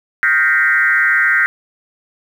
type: tone with frequency modulation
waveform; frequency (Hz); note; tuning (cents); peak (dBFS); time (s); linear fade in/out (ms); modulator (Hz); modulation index
sine; 1708; G#6; +48; -10; 0.23-1.46; 0; 146; 2.1
effects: 7-bit